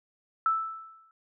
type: tone with exponential decay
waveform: sine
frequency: 1318.5 Hz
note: E6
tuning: in tune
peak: -20 dBFS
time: 0.46-1.11 s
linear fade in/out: 1 ms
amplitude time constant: 140 ms
effects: none